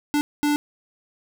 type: tone bursts at uneven times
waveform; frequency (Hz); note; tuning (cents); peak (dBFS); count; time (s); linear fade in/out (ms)
square; 293.7; D4; 0; -19; 2; 0.14-0.21 / 0.43-0.56; 0
effects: none

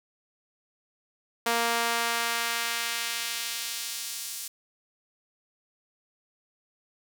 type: tone with high-pass filter sweep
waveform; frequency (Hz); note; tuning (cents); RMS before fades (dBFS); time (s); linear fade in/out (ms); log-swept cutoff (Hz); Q
sawtooth; 233.1; A#3; 0; -30; 1.46-4.48; 5; 640 to 6800; 0.75
effects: none

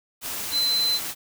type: tone in noise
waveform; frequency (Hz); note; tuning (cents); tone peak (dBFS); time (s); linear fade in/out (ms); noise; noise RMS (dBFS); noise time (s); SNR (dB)
sine; 4058; B7; +46; -20; 0.51-1; 50; white; -31; 0.21-1.15; +8
effects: none

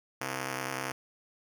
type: ring-modulated tone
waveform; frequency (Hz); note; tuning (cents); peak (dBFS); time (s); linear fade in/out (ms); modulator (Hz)
5% pulse; 196; G3; 0; -19; 0.21-0.92; 5; 62.7
effects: none

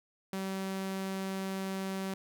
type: tone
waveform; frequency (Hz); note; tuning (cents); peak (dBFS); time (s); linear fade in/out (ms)
sawtooth; 191.9; G3; -37; -30; 0.33-2.14; 2
effects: 12-bit

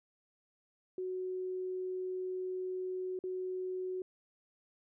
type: tone with dropouts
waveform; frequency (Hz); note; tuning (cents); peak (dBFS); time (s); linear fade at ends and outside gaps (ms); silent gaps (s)
sine; 370; F#4; 0; -35; 0.98-4.02; 2; 3.19-3.238
effects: none

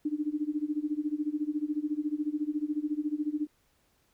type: tone with tremolo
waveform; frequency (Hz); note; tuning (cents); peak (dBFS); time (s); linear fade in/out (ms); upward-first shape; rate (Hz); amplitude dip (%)
sine; 300; D4; +37; -25; 0.05-3.47; 5; sine; 14; 90
effects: pink hiss -70 dBFS RMS until 4.13 s

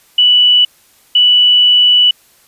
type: tone pair in turn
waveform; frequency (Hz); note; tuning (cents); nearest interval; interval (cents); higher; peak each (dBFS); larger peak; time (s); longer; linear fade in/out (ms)
sine; 2960 / 2960; F#7 / F#7; 0 / 0; unison; 0; neither; -5; neither; 0.18-0.65 / 1.15-2.11; second; 5
effects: white hiss -49 dBFS RMS until 2.47 s + resampled to 32000 Hz

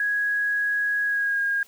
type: tone with pitch glide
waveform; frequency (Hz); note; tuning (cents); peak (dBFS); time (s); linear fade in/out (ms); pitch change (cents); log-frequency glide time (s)
sine; 1661.2 to 1626.1; G#6 to G#6; 0 to -37; -21; 0-1.63; 2; -37; 1.05-1.41
effects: white hiss -54 dBFS RMS until 1.67 s

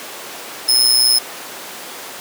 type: tone with amplitude modulation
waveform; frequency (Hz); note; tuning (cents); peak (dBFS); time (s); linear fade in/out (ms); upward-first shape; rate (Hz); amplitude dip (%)
sawtooth; 5170; E8; -34; -5; 0.68-1.19; 10; sine; 124; 70
effects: pink hiss -30 dBFS RMS until 2.2 s + high-pass 400 Hz 12 dB/octave

